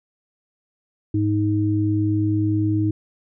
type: tone pair together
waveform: sine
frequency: 104.78 / 314 Hz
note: G#2 / D#4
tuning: +16 / +16 cents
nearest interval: octave + perfect fifth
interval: 1900 cents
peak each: -20 dBFS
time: 1.14-2.91 s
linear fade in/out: 5 ms
effects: none